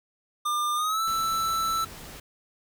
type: tone with pitch glide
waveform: square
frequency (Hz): 1200 to 1323.8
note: D6 to E6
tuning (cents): +37 to +7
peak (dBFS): -25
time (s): 0.45-1.85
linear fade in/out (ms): 10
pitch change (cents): +170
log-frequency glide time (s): 0.75-1.01
type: noise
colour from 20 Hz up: pink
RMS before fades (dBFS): -43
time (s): 1.07-2.2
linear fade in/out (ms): 5
effects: none